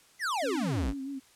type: exponential sweep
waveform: square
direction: down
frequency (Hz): 2115 to 43.65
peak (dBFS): -29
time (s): 0.19-0.94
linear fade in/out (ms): 50
type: tone with vibrato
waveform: sine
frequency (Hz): 272.6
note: C#4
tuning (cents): -29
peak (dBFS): -34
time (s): 0.42-1.2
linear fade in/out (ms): 20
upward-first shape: sine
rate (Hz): 6.2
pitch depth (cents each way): 53
effects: white hiss -60 dBFS RMS until 1.35 s + low-pass 10000 Hz 12 dB/octave